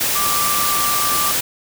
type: tone in noise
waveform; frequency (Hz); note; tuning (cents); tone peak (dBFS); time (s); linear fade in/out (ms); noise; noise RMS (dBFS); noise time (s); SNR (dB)
sine; 1174.7; D6; 0; -20; 0.15-1.32; 10; white; -19; 0-1.41; -4
effects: none